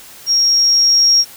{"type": "tone with level ramp", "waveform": "sine", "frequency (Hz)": 5588, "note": "F8", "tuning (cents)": 0, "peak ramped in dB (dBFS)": [-10, -7], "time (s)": [0.26, 1.25], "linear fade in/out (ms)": 50, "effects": ["white hiss -38 dBFS RMS until 1.36 s"]}